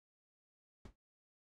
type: noise with exponential decay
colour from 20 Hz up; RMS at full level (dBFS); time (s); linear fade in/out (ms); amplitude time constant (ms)
brown; -44; 0.85-0.96; 5; 22
effects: low-pass 8000 Hz 12 dB/octave